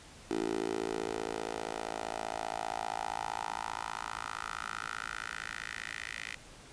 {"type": "tone with high-pass filter sweep", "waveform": "10% pulse", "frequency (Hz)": 55.2, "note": "A1", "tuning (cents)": 6, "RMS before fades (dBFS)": -38, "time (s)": [0.31, 6.35], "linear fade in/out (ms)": 0, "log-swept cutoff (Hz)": [350, 2100], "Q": 3.6, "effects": ["pink hiss -53 dBFS RMS until 6.72 s", "resampled to 22050 Hz"]}